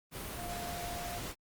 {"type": "tone in noise", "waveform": "sine", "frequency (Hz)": 700, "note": "F5", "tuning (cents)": 4, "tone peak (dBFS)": -41, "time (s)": [0.35, 1.22], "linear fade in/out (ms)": 50, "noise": "pink", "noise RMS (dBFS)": -41, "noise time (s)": [0.11, 1.35], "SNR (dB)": -3, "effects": ["Opus 32 kbps"]}